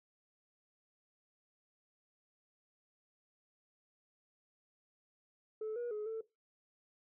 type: tone with pitch steps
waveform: sine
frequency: 434.5 / 480 / 422.9 / 445.1 Hz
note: A4 / B4 / G#4 / A4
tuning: -22 / -49 / +31 / +20 cents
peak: -35 dBFS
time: 5.61-6.21 s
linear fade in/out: 5 ms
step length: 150 ms
effects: noise-tail reverb RT60 0.2 s tail -18 dB re dry + tanh soft clip ceiling -35 dBFS